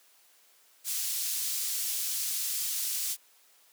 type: high-pass noise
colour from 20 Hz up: pink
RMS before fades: -32 dBFS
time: 0.84-3.17 s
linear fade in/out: 50 ms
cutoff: 5700 Hz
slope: 12 dB/octave
effects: white hiss -62 dBFS RMS until 3.72 s + high-pass 400 Hz 12 dB/octave